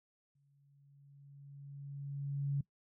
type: tone with exponential growth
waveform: sine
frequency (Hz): 140.7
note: C#3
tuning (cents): +26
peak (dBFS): -30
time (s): 0.35-2.61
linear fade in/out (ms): 5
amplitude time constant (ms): 490
effects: noise-tail reverb RT60 0.1 s tail -20 dB re dry